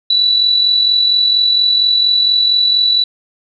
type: tone with amplitude modulation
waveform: sine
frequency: 3951 Hz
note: B7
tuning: in tune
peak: -7 dBFS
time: 0.1-3.04 s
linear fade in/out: 5 ms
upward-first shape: sine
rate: 44.3 Hz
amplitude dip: 45%
effects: none